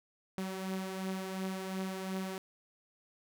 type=beating tone pair; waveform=sawtooth; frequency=188.9 / 191.7 Hz; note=F#3 / G3; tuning=+36 / -38 cents; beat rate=2.8 Hz; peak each=-33 / -39 dBFS; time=0.38-2.38 s; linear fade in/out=0 ms; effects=none